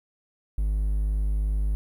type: tone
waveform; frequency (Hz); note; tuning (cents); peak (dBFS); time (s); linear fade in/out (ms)
triangle; 51.4; G#1; -17; -20; 0.58-1.75; 0
effects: 10-bit